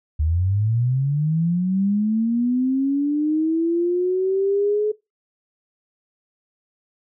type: linear sweep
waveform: sine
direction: up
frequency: 73.42 to 427.9 Hz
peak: -17 dBFS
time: 0.19-4.92 s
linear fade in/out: 10 ms
effects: noise-tail reverb RT60 0.2 s tail -20 dB re dry